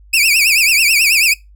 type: tone with vibrato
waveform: sawtooth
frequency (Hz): 2489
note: D#7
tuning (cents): 0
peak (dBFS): -6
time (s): 0.13-1.34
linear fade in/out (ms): 10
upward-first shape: triangle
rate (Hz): 9.2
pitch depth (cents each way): 200
effects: noise-tail reverb RT60 0.2 s tail -23 dB re dry + added 50 Hz sine -40 dBFS peak until 1.55 s